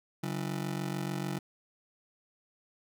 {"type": "ring-modulated tone", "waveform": "30% pulse", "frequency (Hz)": 163.4, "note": "E3", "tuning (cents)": -15, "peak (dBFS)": -27, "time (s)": [0.23, 1.39], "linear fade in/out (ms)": 5, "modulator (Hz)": 23.4, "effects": []}